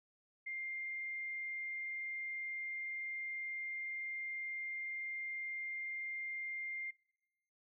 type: tone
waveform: sine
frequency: 2107 Hz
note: C7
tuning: 12 cents sharp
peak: -40 dBFS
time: 0.46-6.91 s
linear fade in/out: 10 ms
effects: noise-tail reverb RT60 0.9 s tail -22 dB re dry